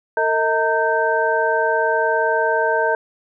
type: tone cluster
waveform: sine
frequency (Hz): 454.3 / 635 / 915 / 1556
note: A#4 / D#5 / A#5 / G6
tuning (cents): -45 / +35 / -32 / -13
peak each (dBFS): -21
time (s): 0.17-2.95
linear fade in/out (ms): 2
effects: none